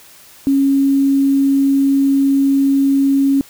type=tone with quantisation; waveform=sine; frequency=275 Hz; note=C#4; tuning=14 cents flat; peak=-10 dBFS; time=0.47-3.41 s; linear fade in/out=0 ms; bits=6; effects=white hiss -43 dBFS RMS until 3.49 s